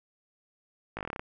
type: slowing click train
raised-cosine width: 0.5 ms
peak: -20 dBFS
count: 10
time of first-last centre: 0.97-1.195 s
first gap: 18 ms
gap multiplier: 1.08
effects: none